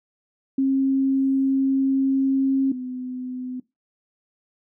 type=tone pair in turn; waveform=sine; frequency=268.9 / 253.2 Hz; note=C4 / B3; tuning=+47 / +43 cents; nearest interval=minor second; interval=104 cents; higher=first; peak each=-17 / -28 dBFS; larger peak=first; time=0.58-2.72 / 2.72-3.6 s; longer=first; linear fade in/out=5 ms; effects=noise-tail reverb RT60 0.2 s tail -19 dB re dry